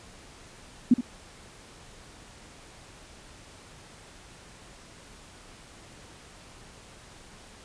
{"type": "tone with echo", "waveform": "sine", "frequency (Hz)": 244.9, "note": "B3", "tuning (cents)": -14, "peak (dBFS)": -13, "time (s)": [0.91, 0.94], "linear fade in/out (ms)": 5, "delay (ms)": 70, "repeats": 1, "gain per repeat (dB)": -12, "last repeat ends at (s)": 1.01, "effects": ["pink hiss -50 dBFS RMS until 7.64 s", "resampled to 22050 Hz"]}